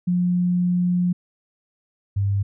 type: tone pair in turn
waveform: sine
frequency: 178.1 / 99.64 Hz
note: F3 / G2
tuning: +34 / +29 cents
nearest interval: minor seventh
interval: 1005 cents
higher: first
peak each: -17 / -18 dBFS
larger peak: first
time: 0.07-1.13 / 2.16-2.43 s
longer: first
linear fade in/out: 10 ms
effects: none